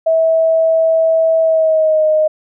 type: tone with pitch glide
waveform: sine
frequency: 649 to 620.1 Hz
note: E5 to D#5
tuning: -27 to -6 cents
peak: -9 dBFS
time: 0.06-2.28 s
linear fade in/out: 10 ms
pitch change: -79 cents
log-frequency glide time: 1.41-2.05 s
effects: none